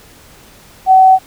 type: tone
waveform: sine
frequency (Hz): 756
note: F#5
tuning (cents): +37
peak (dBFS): -3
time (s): 0.86-1.19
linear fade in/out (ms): 50
effects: pink hiss -42 dBFS RMS until 1.26 s

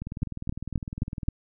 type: two click trains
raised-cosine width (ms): 5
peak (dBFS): -13 / -21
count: 5 / 26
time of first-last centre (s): 0.23-1.285 / 0.02-1.283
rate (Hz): 3.79 / 19.8
effects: none

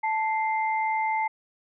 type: tone pair together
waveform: sine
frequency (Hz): 878 / 2088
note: A5 / C7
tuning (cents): -4 / -4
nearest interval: octave + minor third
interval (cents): 1500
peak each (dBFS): -24 / -30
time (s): 0.03-1.28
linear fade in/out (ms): 10
effects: none

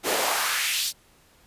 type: noise with high-pass filter sweep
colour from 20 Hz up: pink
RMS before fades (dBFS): -25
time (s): 0.03-0.93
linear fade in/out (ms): 50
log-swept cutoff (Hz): 330 to 4900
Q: 1.7
effects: pink hiss -58 dBFS RMS until 1.46 s + resampled to 32000 Hz

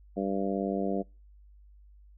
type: harmonic tone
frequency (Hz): 98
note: G2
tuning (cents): 0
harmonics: 2 / 3 / 4 / 5 / 6 / 7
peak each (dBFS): -32 / -34 / -35 / -36 / -37 / -37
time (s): 0.16-1.03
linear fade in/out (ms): 20
effects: noise-tail reverb RT60 0.3 s tail -26 dB re dry + added 50 Hz sine -52 dBFS peak until 2.17 s

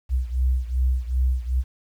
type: beating tone pair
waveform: sine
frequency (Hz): 62.7 / 65.3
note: B1 / C2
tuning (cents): +27 / -3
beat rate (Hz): 2.6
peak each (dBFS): -21 / -24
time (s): 0.09-1.64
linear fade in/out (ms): 50
effects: 9-bit

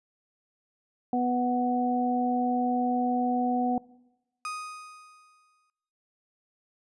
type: harmonic tone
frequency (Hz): 246.9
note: B3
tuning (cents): 0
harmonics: 1 / 2 / 3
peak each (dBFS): -26 / -34 / -27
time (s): 1.13-3.78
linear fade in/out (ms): 2
type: tone with exponential decay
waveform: 35% pulse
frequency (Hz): 1245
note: D#6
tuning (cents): +1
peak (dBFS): -29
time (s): 4.45-5.7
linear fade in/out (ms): 1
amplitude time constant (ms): 270
effects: noise-tail reverb RT60 1.0 s tail -22 dB re dry + resampled to 24000 Hz

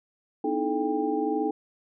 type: tone cluster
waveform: sine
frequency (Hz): 251.6 / 304.7 / 326.2 / 431.2 / 795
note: B3 / D#4 / E4 / A4 / G5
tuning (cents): +32 / -36 / -18 / -35 / +24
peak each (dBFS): -34 / -28 / -33 / -29 / -31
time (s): 0.44-1.51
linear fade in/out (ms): 5
effects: none

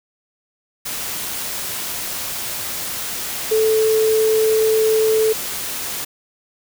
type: tone in noise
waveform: sine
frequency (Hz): 438.5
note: A4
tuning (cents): -6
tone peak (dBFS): -13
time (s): 3.51-5.33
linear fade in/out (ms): 10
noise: white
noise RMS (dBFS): -26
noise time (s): 0.85-6.05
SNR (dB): +10
effects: none

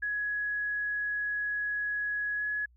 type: tone with pitch glide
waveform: sine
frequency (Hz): 1676 to 1689.6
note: G#6 to G#6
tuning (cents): +15 to +29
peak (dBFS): -29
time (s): 0.02-2.66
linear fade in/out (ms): 10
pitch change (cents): +14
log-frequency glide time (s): 2.36-2.44
effects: added 60 Hz sine -58 dBFS peak until 2.76 s

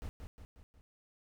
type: noise with echo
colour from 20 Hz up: brown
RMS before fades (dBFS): -41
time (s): 0.02-0.09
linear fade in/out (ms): 0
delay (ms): 180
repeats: 4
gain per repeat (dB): -5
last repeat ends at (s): 0.81
effects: none

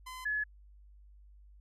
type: tone pair in turn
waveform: sawtooth / sine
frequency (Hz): 1023 / 1703.2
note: C6 / G#6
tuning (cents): -39 / +43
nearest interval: major sixth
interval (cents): 882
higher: second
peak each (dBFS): -39 / -30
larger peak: second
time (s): 0.06-0.25 / 0.25-0.44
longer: neither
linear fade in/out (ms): 10
effects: added 50 Hz sine -54 dBFS peak until 1.6 s + resampled to 32000 Hz

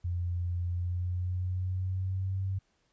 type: tone with pitch glide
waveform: sine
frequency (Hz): 87.8 to 95.75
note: F2 to G2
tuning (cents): +10 to -40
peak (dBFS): -29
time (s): 0.04-2.59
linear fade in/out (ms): 10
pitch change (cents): +150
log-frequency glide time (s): 0.69-2.42
effects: pink hiss -73 dBFS RMS until 2.92 s + resampled to 16000 Hz

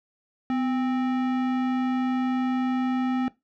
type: tone with sample-and-hold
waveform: sine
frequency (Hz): 253.4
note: B3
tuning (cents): +45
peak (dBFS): -22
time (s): 0.5-3.28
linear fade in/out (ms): 0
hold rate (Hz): 1050
effects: noise-tail reverb RT60 0.2 s tail -19 dB re dry + low-pass 2000 Hz 12 dB/octave

